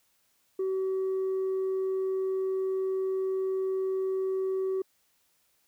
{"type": "tone with tanh clipping", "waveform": "triangle", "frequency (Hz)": 380.1, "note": "F#4", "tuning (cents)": 47, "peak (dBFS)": -27, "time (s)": [0.59, 4.82], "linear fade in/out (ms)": 5, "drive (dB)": 6, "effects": ["white hiss -70 dBFS RMS until 5.67 s"]}